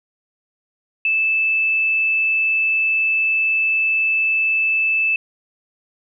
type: tone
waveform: sine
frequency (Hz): 2629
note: E7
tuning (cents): -5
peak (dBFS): -15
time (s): 1.05-5.16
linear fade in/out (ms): 2
effects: none